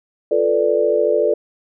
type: chord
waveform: sine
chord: B half-diminished seventh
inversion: second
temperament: equal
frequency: 349.2 / 440 / 493.9 / 587.3 Hz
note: F4 / A4 / B4 / D5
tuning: 0 / 0 / 0 / 0 cents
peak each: -23 / -17 / -20 / -18 dBFS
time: 0.31-1.34 s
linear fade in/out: 5 ms
effects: none